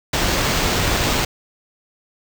pink noise with sample-and-hold, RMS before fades -19 dBFS, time 0.13-1.25 s, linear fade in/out 5 ms, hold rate 11025 Hz, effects none

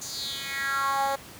10% pulse tone with high-pass filter sweep, 274.6 Hz, C#4, 16 cents flat, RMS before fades -29 dBFS, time 0.01-1.16 s, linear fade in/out 10 ms, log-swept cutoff 6300 to 610 Hz, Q 4.4, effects pink hiss -45 dBFS RMS until 1.39 s + high-pass 80 Hz 12 dB/octave

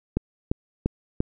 click train, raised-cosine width 3 ms, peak -9 dBFS, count 4, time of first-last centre 0.17-1.204 s, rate 2.9 Hz, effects none

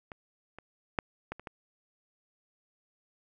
clicks, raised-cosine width 0.5 ms, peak -27 / -30 / -12 / -21 / -30 / -25 dBFS, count 6, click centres 0.118 / 0.586 / 0.988 / 1.32 / 1.396 / 1.472 s, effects none

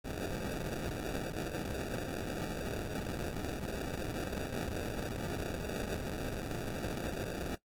blue noise with sample-and-hold, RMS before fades -38 dBFS, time 0.04-7.56 s, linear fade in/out 20 ms, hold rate 1050 Hz, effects noise-tail reverb RT60 0.1 s tail -17 dB re dry + AAC 64 kbps

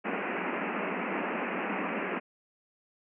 pink band-pass noise, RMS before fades -33 dBFS, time 0.04-2.2 s, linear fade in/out 20 ms, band 180 to 2700 Hz, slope 96 dB/octave, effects none

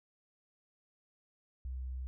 sine tone, 64 Hz, C2, 38 cents flat, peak -37 dBFS, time 1.65-2.07 s, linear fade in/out 0 ms, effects none

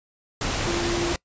sine tone in noise, 343.8 Hz, F4, 27 cents flat, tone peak -25 dBFS, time 0.67-1.13 s, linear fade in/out 2 ms, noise pink, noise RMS -26 dBFS, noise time 0.41-1.16 s, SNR -2 dB, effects noise-tail reverb RT60 0.1 s tail -23 dB re dry + resampled to 16000 Hz

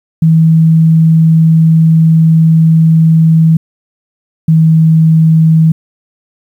sine tone pair in turn, 161.5 / 160.38 Hz, E3 / E3, -35 / -47 cents, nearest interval unison, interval 12 cents, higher first, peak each -3 dBFS, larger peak neither, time 0.22-3.57 / 4.48-5.72 s, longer first, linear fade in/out 5 ms, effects 7-bit

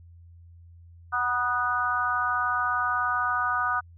harmonic tone with a mistuned harmonic, 246.9 Hz, B3, in tune, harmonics 3 / 4 / 5 / 6, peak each -32 / -32 / -26 / -28 dBFS, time 1.12-3.81 s, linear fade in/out 20 ms, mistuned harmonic 4, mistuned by -29 cents, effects added 85 Hz sine -47 dBFS peak until 3.97 s

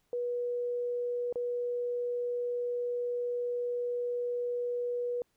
sine tone with dropouts, 485.6 Hz, B4, 29 cents flat, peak -30 dBFS, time 0.13-5.22 s, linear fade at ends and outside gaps 1 ms, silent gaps 1.326-1.357 s, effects pink hiss -75 dBFS RMS until 5.36 s

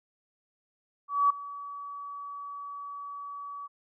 sine tone with ADSR envelope, 1140 Hz, C#6, 48 cents sharp, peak -18 dBFS, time 1.08-3.68 s, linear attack 220 ms, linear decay 6 ms, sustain -19 dB, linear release 25 ms, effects none

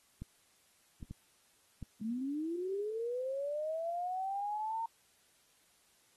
clicks, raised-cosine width 5 ms, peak -30 dBFS, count 4, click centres 0.22 / 1.028 / 1.11 / 1.827 s
sine linear sweep, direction up, 210 to 920 Hz, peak -34 dBFS, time 2.01-4.86 s, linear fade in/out 5 ms
effects white hiss -69 dBFS RMS until 6.16 s + AAC 32 kbps

